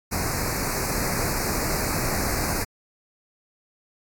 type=band-stop noise; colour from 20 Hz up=pink; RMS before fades=-26 dBFS; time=0.11-2.65 s; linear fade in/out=20 ms; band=2500 to 4200 Hz; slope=96 dB/octave; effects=AAC 64 kbps